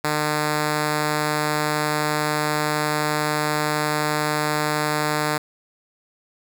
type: tone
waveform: 5% pulse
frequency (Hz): 151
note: D3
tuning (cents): +48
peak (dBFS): -9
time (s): 0.04-5.38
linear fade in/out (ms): 5
effects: none